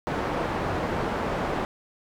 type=low-pass noise; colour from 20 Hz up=white; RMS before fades=-28 dBFS; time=0.07-1.65 s; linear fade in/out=0 ms; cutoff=910 Hz; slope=12 dB/octave; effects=none